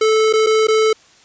square tone with dropouts, 437.1 Hz, A4, 11 cents flat, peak -12 dBFS, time 0.01-0.93 s, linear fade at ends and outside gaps 5 ms, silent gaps 0.328-0.335 / 0.464-0.468 / 0.671-0.683 s, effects white hiss -49 dBFS RMS until 1.24 s + resampled to 16000 Hz

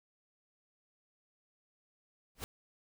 pink noise with exponential growth, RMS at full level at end -35 dBFS, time 2.35-2.44 s, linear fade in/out 0 ms, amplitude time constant 18 ms, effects none

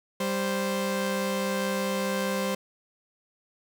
sawtooth tone pair together, 196.02 / 523.3 Hz, G3 / C5, 0 / 0 cents, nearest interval octave + perfect fourth, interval 1700 cents, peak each -25 dBFS, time 0.2-2.55 s, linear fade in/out 5 ms, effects none

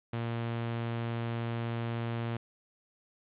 sawtooth tone, 116.54 Hz, A#2, in tune, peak -28 dBFS, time 0.13-2.37 s, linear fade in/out 5 ms, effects resampled to 8000 Hz + 10-bit

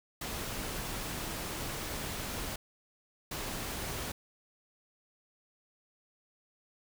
pink noise bursts at uneven times, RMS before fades -38 dBFS, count 2, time 0.21-2.56 / 3.31-4.12 s, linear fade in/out 5 ms, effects none

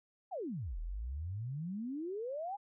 sine exponential two-way sweep, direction down then up, 837 to 37.85 to 837 Hz, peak -37 dBFS, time 0.31-2.57 s, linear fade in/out 20 ms, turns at 0.79 s, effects none

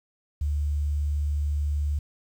sine tone, 73.42 Hz, D2, in tune, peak -23 dBFS, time 0.41-1.99 s, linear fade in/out 5 ms, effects 9-bit

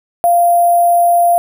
sine tone with sample-and-hold, 693 Hz, F5, 14 cents flat, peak -7 dBFS, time 0.24-1.38 s, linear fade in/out 0 ms, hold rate 11025 Hz, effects none

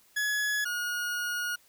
40% pulse tone pair in turn, 1691 / 1440.8 Hz, G#6 / F#6, +31 / -46 cents, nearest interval minor third, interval 277 cents, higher first, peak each -26 / -29 dBFS, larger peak first, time 0.16-0.65 / 0.65-1.56 s, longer second, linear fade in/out 10 ms, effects white hiss -62 dBFS RMS until 1.68 s

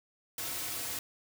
white noise with comb filter, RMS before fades -37 dBFS, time 0.38-0.99 s, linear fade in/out 2 ms, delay 5 ms, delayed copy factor -1, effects none

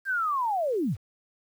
sine linear sweep, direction down, 1618 to 65.8 Hz, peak -24 dBFS, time 0.05-0.97 s, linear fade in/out 50 ms, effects 9-bit

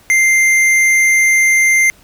triangle tone with hard clipping, 2093 Hz, C7, in tune, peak -10 dBFS, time 0.1-1.9 s, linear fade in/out 0 ms, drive 14 dB, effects pink hiss -47 dBFS RMS until 2.03 s

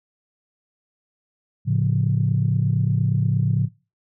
sine chord, A augmented, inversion none, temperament equal, 110 / 138.59 / 174.61 Hz, A2 / C#3 / E#3, 0 / 0 / 0 cents, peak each -20 / -20 / -24 dBFS, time 1.65-3.69 s, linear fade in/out 50 ms, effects noise-tail reverb RT60 0.3 s tail -22 dB re dry + tanh soft clip ceiling -8 dBFS

